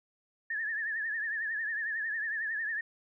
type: tone with vibrato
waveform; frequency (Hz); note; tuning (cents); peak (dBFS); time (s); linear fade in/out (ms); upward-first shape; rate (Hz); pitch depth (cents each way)
sine; 1760; A6; 0; -31; 0.5-2.81; 5; triangle; 11; 110
effects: none